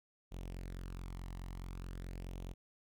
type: tone with flanger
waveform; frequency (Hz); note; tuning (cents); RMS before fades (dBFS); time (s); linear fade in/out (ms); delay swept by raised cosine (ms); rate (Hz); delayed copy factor
sawtooth; 44.7; F1; +41; -45; 0.31-2.54; 20; 0.31 to 1.02; 0.47; +0.5
effects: none

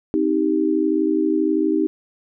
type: chord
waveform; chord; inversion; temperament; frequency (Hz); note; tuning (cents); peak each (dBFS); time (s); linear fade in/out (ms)
sine; C minor; none; just; 261.6 / 314 / 392.4; C4 / Eb4 / G4; 0 / +16 / +2; -24 / -18 / -22; 0.14-1.87; 0
effects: none

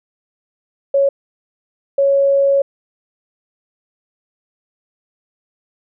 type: tone pair in turn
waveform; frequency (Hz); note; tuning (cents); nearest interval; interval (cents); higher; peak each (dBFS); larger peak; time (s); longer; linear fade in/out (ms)
sine; 554.4 / 554.4; C#5 / C#5; 0 / 0; unison; 0; neither; -10 / -10; neither; 0.94-1.09 / 1.98-2.62; second; 5
effects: none

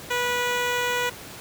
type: tone with notch filter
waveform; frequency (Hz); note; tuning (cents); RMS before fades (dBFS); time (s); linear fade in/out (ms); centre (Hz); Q
10% pulse; 489; B4; -17; -25; 0.1-1.1; 10; 9900; 1.1
effects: pink hiss -40 dBFS RMS until 1.4 s + high-pass 80 Hz 12 dB/octave

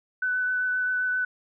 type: tone with vibrato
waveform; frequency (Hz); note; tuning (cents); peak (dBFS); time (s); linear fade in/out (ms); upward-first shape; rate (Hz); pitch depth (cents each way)
sine; 1500; F#6; +23; -23; 0.22-1.25; 5; triangle; 7.6; 14
effects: none

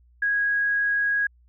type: tone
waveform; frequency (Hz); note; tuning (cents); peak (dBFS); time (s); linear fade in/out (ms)
sine; 1651; G#6; -11; -20; 0.22-1.27; 5
effects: added 60 Hz sine -54 dBFS peak until 1.48 s

